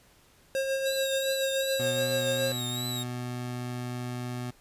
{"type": "tone with tremolo", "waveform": "square", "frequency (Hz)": 537, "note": "C5", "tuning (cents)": 45, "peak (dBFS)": -26, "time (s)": [0.55, 2.52], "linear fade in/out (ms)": 0, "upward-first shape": "sine", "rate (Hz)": 7, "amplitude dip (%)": 40}
{"type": "tone with vibrato", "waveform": "sawtooth", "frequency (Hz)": 3823, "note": "A#7", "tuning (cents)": 43, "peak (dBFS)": -30, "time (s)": [0.85, 3.04], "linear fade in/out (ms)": 20, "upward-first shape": "triangle", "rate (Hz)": 2.6, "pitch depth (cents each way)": 82}
{"type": "tone", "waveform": "25% pulse", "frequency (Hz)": 123.47, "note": "B2", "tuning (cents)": 0, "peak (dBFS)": -29, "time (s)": [1.79, 4.51], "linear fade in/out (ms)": 10}
{"effects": ["pink hiss -60 dBFS RMS until 4.6 s", "resampled to 32000 Hz"]}